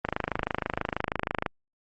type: click train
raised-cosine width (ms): 0.5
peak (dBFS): -11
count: 38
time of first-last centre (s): 0.05-1.462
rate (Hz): 26.2
effects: Opus 24 kbps